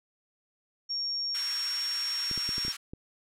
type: tone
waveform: sine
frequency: 5540 Hz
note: F8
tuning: 15 cents flat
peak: -29 dBFS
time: 0.89-2.73 s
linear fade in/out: 20 ms
type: high-pass noise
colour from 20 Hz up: pink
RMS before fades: -40 dBFS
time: 1.34-2.77 s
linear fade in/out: 10 ms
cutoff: 1300 Hz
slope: 24 dB/octave
type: clicks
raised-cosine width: 3 ms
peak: -27 dBFS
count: 7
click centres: 2.313 / 2.377 / 2.491 / 2.581 / 2.65 / 2.681 / 2.935 s
effects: low-pass 11000 Hz 12 dB/octave